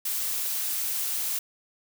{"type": "noise", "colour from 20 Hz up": "blue", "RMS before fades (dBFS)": -29, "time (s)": [0.05, 1.39], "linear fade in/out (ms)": 5, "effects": []}